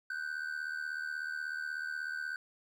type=ring-modulated tone; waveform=triangle; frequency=1520 Hz; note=F#6; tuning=46 cents sharp; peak=-31 dBFS; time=0.1-2.36 s; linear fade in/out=2 ms; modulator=38.2 Hz; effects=none